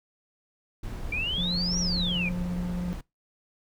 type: noise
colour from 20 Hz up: brown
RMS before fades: -35 dBFS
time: 0.83-3.01 s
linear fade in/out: 5 ms
type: exponential two-way sweep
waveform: sine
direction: up then down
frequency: 2324 to 5870 to 2324 Hz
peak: -27 dBFS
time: 1.12-2.29 s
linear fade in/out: 5 ms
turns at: 1.79 s
type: tone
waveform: triangle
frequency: 177.3 Hz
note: F3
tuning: 26 cents sharp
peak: -26 dBFS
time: 1.38-2.93 s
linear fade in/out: 0 ms
effects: noise-tail reverb RT60 0.2 s tail -22 dB re dry